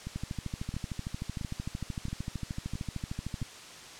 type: two click trains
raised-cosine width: 5 ms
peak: -24 / -22 dBFS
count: 6 / 44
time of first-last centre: 0.07-3.426 / 0.16-3.418 s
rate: 1.49 / 13.2 Hz
effects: white hiss -47 dBFS RMS until 3.99 s + low-pass 7000 Hz 12 dB/octave